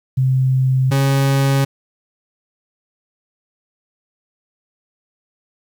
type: tone pair in turn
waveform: sine / 40% pulse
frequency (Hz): 130.6 / 137.03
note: C3 / C#3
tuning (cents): -3 / -20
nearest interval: minor second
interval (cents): 83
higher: second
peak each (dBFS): -12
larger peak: neither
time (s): 0.17-0.91 / 0.91-1.65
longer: neither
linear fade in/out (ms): 10
effects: 8-bit